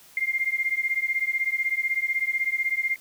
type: beating tone pair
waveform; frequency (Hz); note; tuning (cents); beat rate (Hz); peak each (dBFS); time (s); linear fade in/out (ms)
sine; 2103 / 2119; C7 / C7; +8 / +21; 16; -26; 0.17-2.96; 2
effects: white hiss -52 dBFS RMS until 3 s